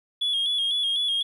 sine tone with vibrato, 3329 Hz, G#7, 3 cents sharp, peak -20 dBFS, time 0.21-1.23 s, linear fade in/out 10 ms, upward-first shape square, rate 4 Hz, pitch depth 44 cents each way, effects tanh soft clip ceiling -20 dBFS + 10-bit

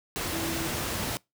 sine tone in noise, 328.8 Hz, E4, 4 cents flat, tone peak -33 dBFS, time 0.33-0.67 s, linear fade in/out 0 ms, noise pink, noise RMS -31 dBFS, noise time 0.16-1.17 s, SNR -5 dB, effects noise-tail reverb RT60 0.2 s tail -24 dB re dry + high-pass 60 Hz 12 dB/octave

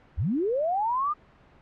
sine linear sweep, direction up, 54.7 to 1236 Hz, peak -23 dBFS, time 0.17-1.14 s, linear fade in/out 20 ms, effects pink hiss -56 dBFS RMS until 1.61 s + low-pass 2000 Hz 12 dB/octave

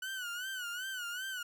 30% pulse tone with vibrato, 1480 Hz, F#6, in tune, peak -35 dBFS, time 0.02-1.43 s, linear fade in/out 5 ms, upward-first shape sine, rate 2.6 Hz, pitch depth 100 cents each way, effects none

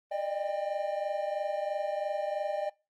triangle tone cluster, 594 / 617 / 795 Hz, D5 / D#5 / G5, +20 / -15 / +24 cents, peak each -32 / -32 / -34 dBFS, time 0.11-2.7 s, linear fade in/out 10 ms, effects noise-tail reverb RT60 0.3 s tail -23 dB re dry + Opus 32 kbps

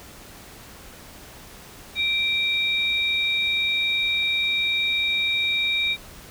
sine tone pair together, 2349 / 3745 Hz, D7 / A#7, 0 / +7 cents, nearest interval minor sixth, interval 807 cents, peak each -23 / -23 dBFS, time 1.95-5.97 s, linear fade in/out 50 ms, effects pink hiss -44 dBFS RMS until 6.3 s

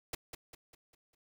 pink noise with echo, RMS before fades -37 dBFS, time 0.13-0.15 s, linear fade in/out 5 ms, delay 200 ms, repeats 5, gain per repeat -7 dB, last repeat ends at 1.15 s, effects none

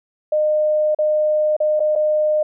sine tone with dropouts, 610 Hz, D#5, 34 cents flat, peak -14 dBFS, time 0.32-2.43 s, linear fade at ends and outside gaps 5 ms, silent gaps 0.948-0.987 / 1.566-1.602 / 1.796-1.802 / 1.954-1.959 s, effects none

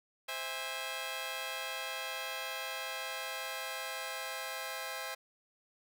10% pulse chord, C augmented, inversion none, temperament just, 523.3 / 654.1 / 817.6 Hz, C5 / E5 / G#5, 0 / -14 / -27 cents, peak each -34 dBFS, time 0.28-5.15 s, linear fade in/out 10 ms, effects none

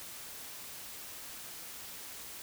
silence, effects white hiss -46 dBFS RMS until 2.42 s

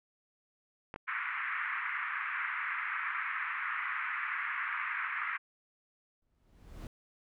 clicks, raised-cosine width 0.5 ms, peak -26 dBFS, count 2, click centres 0.941 / 0.961 s
white band-pass noise, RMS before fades -36 dBFS, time 1.07-5.38 s, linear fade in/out 20 ms, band 1100 to 2200 Hz, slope 48 dB/octave
brown noise with exponential growth, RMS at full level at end -41 dBFS, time 6.22-6.87 s, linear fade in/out 1 ms, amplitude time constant 140 ms
effects none

